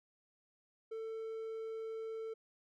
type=tone; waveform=triangle; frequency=445.8 Hz; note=A4; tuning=23 cents sharp; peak=-38 dBFS; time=0.91-2.34 s; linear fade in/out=10 ms; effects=none